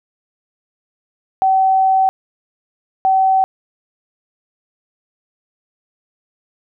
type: tone bursts at uneven times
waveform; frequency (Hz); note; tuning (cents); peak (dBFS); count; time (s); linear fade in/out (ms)
sine; 764; G5; -45; -10; 2; 1.42-2.09 / 3.05-3.44; 0
effects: none